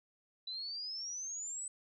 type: exponential sweep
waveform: sine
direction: up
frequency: 3951 to 8110 Hz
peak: -39 dBFS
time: 0.47-1.68 s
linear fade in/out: 5 ms
effects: none